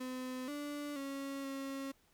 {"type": "tone with pitch steps", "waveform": "35% pulse", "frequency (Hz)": [255.5, 291.3, 275.2, 272.3], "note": ["C4", "D4", "C#4", "C#4"], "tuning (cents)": [-41, -14, -12, -31], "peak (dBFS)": -38, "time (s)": [0, 1.92], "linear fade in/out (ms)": 10, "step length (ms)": 480, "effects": ["pink hiss -71 dBFS RMS until 2.13 s"]}